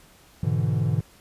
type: chord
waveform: triangle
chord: E dominant seventh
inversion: first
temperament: equal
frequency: 103.83 / 123.47 / 146.83 / 164.81 Hz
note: G#2 / B2 / D3 / E3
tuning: 0 / 0 / 0 / 0 cents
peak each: -24 / -24 / -24 / -26 dBFS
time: 0.43-1.01 s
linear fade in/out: 5 ms
effects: pink hiss -54 dBFS RMS until 1.2 s + resampled to 32000 Hz